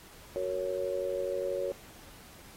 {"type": "chord", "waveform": "sine", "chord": "F# major", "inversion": "none", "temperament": "just", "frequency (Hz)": [370, 462.5, 555], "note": ["F#4", "A#4", "C#5"], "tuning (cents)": [0, -14, 2], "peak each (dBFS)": [-36, -36, -32], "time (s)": [0.36, 1.72], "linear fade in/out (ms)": 0, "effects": ["pink hiss -53 dBFS RMS until 2.56 s", "AAC 48 kbps"]}